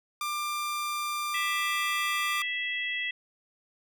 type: tone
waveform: sawtooth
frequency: 1190 Hz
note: D6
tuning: 22 cents sharp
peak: -26 dBFS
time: 0.21-2.42 s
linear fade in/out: 2 ms
type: harmonic tone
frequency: 659.3 Hz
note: E5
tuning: in tune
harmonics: 3 / 4 / 5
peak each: -31 / -35 / -36 dBFS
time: 1.34-3.11 s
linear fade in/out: 5 ms
effects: none